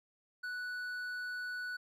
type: tone with hard clipping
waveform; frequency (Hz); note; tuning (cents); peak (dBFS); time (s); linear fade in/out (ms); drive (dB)
triangle; 1480; F#6; 0; -39; 0.43-1.77; 10; 9
effects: none